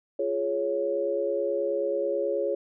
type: chord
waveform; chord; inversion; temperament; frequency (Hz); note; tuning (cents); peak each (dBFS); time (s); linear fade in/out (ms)
sine; Db major; first; just; 346.5 / 415.8 / 554.4; F4 / Ab4 / Db5; -14 / +2 / 0; -32 / -29 / -27; 0.19-2.55; 5
effects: none